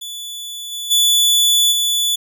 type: tone with level steps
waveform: sawtooth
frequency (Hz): 3460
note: A7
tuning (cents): -30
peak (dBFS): -24 / -21 / -8 / -12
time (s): 0.01-2.16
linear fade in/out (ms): 10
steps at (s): 0.71 / 0.9 / 1.71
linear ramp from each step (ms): 20
effects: none